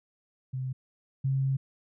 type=tone pair in turn; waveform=sine; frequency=130 / 134.66 Hz; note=C3 / C#3; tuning=-11 / -50 cents; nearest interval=minor second; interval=61 cents; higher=second; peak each=-30 / -24 dBFS; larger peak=second; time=0.53-0.73 / 1.24-1.57 s; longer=second; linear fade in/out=10 ms; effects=none